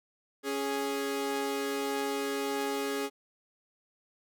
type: tone pair together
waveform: sawtooth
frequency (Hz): 277.4 / 415.3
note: C#4 / G#4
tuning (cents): +1 / 0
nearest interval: perfect fifth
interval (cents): 699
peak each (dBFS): -31 / -28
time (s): 0.43-3.1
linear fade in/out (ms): 50
effects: none